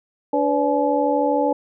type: tone cluster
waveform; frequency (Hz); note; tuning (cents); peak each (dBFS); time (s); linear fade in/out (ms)
sine; 290.2 / 501 / 574 / 853; D4 / B4 / D5 / G#5; -21 / +25 / -40 / +46; -22; 0.33-1.53; 5
effects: none